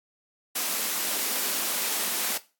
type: high-pass noise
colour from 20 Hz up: white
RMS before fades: -28 dBFS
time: 0.55-2.38 s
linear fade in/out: 10 ms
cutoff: 180 Hz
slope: 96 dB/octave
effects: noise-tail reverb RT60 0.3 s tail -17 dB re dry + AAC 64 kbps